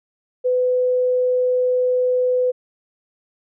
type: tone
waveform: sine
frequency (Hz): 502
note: B4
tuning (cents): +28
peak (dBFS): -15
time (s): 0.44-2.52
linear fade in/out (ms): 20
effects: none